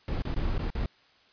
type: noise with dropouts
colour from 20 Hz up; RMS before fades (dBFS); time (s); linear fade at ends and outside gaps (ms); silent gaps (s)
brown; -29; 0.08-0.86; 2; 0.222-0.251 / 0.344-0.363 / 0.581-0.591 / 0.703-0.751
effects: white hiss -61 dBFS RMS until 1.32 s + resampled to 11025 Hz